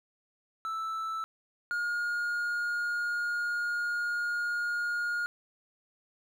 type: tone pair in turn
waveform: triangle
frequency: 1318.5 / 1426.5 Hz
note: E6 / F6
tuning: 0 / +36 cents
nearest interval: minor second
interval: 136 cents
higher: second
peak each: -30 / -27 dBFS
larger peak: second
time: 0.65-1.24 / 1.71-5.26 s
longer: second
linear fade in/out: 0 ms
effects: none